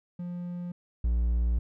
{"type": "tone pair in turn", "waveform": "triangle", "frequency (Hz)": [176, 58.57], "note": ["F3", "A#1"], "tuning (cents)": [14, 9], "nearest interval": "octave + perfect fifth", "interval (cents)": 1905, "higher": "first", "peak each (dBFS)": [-31, -21], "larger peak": "second", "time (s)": [[0.19, 0.72], [1.04, 1.59]], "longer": "second", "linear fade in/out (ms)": 5, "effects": []}